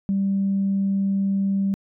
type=tone; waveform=sine; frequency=196 Hz; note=G3; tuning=in tune; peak=-18 dBFS; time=0.09-1.74 s; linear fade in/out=0 ms; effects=tanh soft clip ceiling -14 dBFS